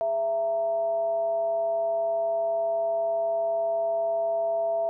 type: tone with frequency modulation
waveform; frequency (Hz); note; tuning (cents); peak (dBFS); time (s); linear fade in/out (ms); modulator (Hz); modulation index
sine; 667; E5; +20; -23; 0.01-4.89; 0; 254; 0.29
effects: none